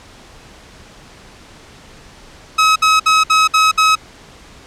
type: tone bursts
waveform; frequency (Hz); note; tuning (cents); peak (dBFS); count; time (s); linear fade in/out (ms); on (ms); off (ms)
sawtooth; 1279; D#6; +47; -5; 6; 2.58-3.955; 10; 180; 59
effects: pink hiss -41 dBFS RMS until 4.66 s + low-pass 7000 Hz 12 dB/octave